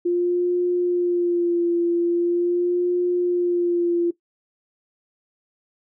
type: tone with vibrato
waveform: sine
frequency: 349.2 Hz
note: F4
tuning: in tune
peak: -17 dBFS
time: 0.05-4.11 s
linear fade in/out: 10 ms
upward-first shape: sine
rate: 0.42 Hz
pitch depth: 30 cents each way
effects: noise-tail reverb RT60 0.1 s tail -17 dB re dry